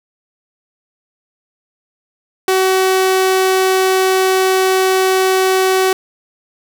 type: tone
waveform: sawtooth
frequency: 377.3 Hz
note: F#4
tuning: 34 cents sharp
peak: -7 dBFS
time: 2.48-5.93 s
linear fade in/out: 2 ms
effects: none